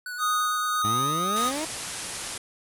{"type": "tone with vibrato", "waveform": "square", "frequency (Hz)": 1475, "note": "F#6", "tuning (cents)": -6, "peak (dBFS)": -33, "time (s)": [0.06, 0.82], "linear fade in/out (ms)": 2, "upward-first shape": "square", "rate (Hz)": 8.8, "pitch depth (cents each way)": 13}
{"type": "tone with tremolo", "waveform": "square", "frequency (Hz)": 1244.5, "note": "D#6", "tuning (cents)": 0, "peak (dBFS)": -23, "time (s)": [0.18, 1.52], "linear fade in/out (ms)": 50, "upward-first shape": "sine", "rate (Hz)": 1.7, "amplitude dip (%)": 30}
{"type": "exponential sweep", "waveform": "20% pulse", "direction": "up", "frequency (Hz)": [102.9, 326.1], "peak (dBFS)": -24, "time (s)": [0.84, 1.65], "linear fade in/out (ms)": 5}
{"type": "low-pass noise", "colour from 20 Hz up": "white", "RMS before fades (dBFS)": -35, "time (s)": [1.36, 2.38], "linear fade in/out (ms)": 5, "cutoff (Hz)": 11000, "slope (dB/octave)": 96}
{"effects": []}